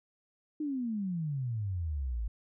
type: exponential sweep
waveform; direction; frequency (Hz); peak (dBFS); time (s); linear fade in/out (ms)
sine; down; 311.1 to 51.91; -31; 0.6-2.28; 5
effects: none